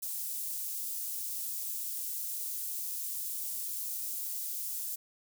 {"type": "high-pass noise", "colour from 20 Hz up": "white", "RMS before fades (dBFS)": -37, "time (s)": [0.02, 4.96], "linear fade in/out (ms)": 10, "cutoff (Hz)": 8300, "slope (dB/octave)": 12, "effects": []}